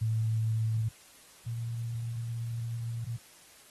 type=tone pair in turn; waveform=sine; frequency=111.3 / 116.29 Hz; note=A2 / A#2; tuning=+20 / -4 cents; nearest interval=minor second; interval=76 cents; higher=second; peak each=-26 / -32 dBFS; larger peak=first; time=0.01-0.89 / 1.46-3.17 s; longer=second; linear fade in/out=10 ms; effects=white hiss -56 dBFS RMS until 3.7 s + AAC 32 kbps